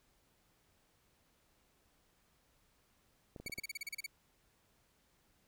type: clicks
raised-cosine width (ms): 2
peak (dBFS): -35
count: 5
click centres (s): 3.362 / 3.4 / 3.462 / 3.497 / 3.585
type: tone bursts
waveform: sawtooth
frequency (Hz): 2251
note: C#7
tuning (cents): +26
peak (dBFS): -36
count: 11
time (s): 3.46-4.064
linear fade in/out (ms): 5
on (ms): 24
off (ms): 34
effects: pink hiss -73 dBFS RMS until 5.47 s